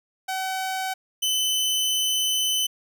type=tone pair in turn; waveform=sawtooth; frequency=758 / 3032 Hz; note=F#5 / F#7; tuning=+42 / +42 cents; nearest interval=2 octaves; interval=2400 cents; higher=second; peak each=-22 / -18 dBFS; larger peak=second; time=0.28-0.94 / 1.22-2.67 s; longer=second; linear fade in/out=10 ms; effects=none